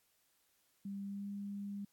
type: tone with pitch glide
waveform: sine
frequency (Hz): 198.5 to 201.3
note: G3 to G3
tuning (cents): +22 to +46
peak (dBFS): -40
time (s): 0.85-1.85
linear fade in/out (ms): 5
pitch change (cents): +24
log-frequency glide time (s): 1.03-1.28
effects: white hiss -75 dBFS RMS until 1.92 s + AAC 64 kbps